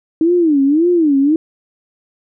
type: tone with vibrato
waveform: sine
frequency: 311.1 Hz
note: D#4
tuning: in tune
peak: -9 dBFS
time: 0.21-1.36 s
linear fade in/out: 2 ms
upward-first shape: sine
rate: 1.8 Hz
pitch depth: 230 cents each way
effects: none